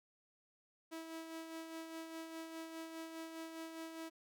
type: tone with tremolo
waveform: sawtooth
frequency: 325.1 Hz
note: E4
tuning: 24 cents flat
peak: -40 dBFS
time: 0.91-4.1 s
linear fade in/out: 20 ms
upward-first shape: sine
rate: 4.9 Hz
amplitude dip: 45%
effects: none